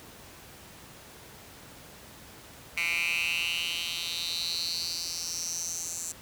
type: tone with high-pass filter sweep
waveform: 10% pulse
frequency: 170 Hz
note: F3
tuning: 46 cents flat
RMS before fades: -32 dBFS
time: 2.77-6.12 s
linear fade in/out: 5 ms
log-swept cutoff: 2200 to 7200 Hz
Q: 6.2
effects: pink hiss -49 dBFS RMS until 6.21 s + high-pass 60 Hz 12 dB/octave